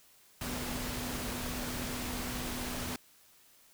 sine tone in noise, 246.9 Hz, B3, in tune, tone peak -41 dBFS, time 0.41-2.96 s, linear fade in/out 2 ms, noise pink, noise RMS -38 dBFS, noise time 0.41-2.96 s, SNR -6 dB, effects white hiss -62 dBFS RMS until 3.73 s

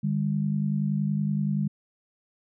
sine tone pair together, 150.3 / 200.9 Hz, D3 / G3, +40 / +43 cents, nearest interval perfect fourth, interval 503 cents, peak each -26 dBFS, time 0.03-1.68 s, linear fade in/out 10 ms, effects none

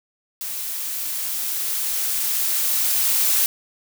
blue noise with level ramp, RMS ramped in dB -29 to -18 dBFS, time 0.41-3.46 s, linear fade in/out 0 ms, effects none

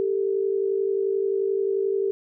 sine tone pair together, 392 / 443.4 Hz, G4 / A4, 0 / +13 cents, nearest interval major second, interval 213 cents, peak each -22 / -27 dBFS, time 0-2.11 s, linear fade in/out 0 ms, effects none

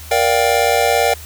square chord, G minor seventh, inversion first, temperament just, 470.4 / 588 / 705.6 / 784 Hz, Bb4 / D5 / F5 / G5, +16 / +2 / +18 / 0 cents, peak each -19 dBFS, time 0.11-1.14 s, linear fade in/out 5 ms, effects added 77 Hz sine -34 dBFS peak until 1.25 s + white hiss -37 dBFS RMS until 1.25 s

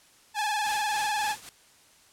sawtooth tone with vibrato, 846 Hz, G#5, 32 cents sharp, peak -22 dBFS, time 0.34-1.36 s, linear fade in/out 50 ms, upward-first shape square, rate 20 Hz, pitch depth 51 cents each way
white noise with tremolo, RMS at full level -36 dBFS, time 0.65-1.49 s, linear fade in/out 0 ms, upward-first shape triangle, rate 3.6 Hz, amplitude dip 80%
effects white hiss -58 dBFS RMS until 2.12 s + low-pass 10000 Hz 12 dB/octave

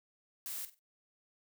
blue noise with echo, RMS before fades -41 dBFS, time 0.46-0.65 s, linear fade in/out 0 ms, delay 47 ms, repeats 3, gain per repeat -12 dB, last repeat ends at 0.791 s, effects noise-tail reverb RT60 0.1 s tail -24 dB re dry

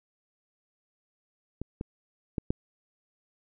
clicks, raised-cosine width 3 ms, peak -21 / -20 / -16 / -13 dBFS, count 4, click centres 1.616 / 1.811 / 2.382 / 2.505 s, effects none

